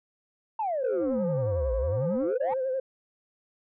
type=exponential two-way sweep; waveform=sine; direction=down then up; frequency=922 to 53.4 to 922 Hz; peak=-25 dBFS; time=0.59-2.54 s; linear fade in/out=5 ms; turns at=1.76 s
type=tone with vibrato; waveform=sine; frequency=523.3 Hz; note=C5; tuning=in tune; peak=-25 dBFS; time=0.83-2.8 s; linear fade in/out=5 ms; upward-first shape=sine; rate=11 Hz; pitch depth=48 cents each way
effects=tanh soft clip ceiling -21 dBFS